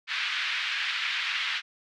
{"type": "band-pass noise", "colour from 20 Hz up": "pink", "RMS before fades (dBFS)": -30, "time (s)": [0.07, 1.62], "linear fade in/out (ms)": 50, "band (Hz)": [1600, 3700], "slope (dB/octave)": 24, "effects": []}